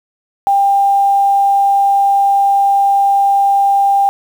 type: tone with quantisation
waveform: sine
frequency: 795 Hz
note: G5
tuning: 24 cents sharp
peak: -8 dBFS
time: 0.47-4.09 s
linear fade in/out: 0 ms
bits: 6
effects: none